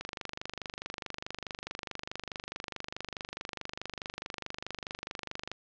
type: click train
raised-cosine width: 0.2 ms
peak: -19 dBFS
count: 137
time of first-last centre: 0.01-5.516 s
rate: 24.7 Hz
effects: low-pass 5000 Hz 12 dB/octave